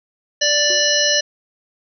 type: harmonic tone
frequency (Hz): 587.3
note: D5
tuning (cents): 0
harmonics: 1 / 3 / 5 / 7 / 9 / 10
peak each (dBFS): -21 / -21 / -21 / -21 / -21 / -21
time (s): 0.41-1.21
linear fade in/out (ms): 10
type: tone with exponential decay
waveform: triangle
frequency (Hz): 364.9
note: F#4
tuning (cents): -24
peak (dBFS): -24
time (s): 0.7-0.96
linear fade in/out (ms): 1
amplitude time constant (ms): 55
effects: none